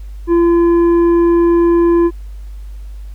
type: tone with tanh clipping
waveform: sine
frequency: 341.1 Hz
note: F4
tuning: 41 cents flat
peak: -9 dBFS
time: 0.27-2.11 s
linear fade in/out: 50 ms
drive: 7 dB
effects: added 50 Hz sine -26 dBFS peak until 3.14 s + pink hiss -52 dBFS RMS until 3.14 s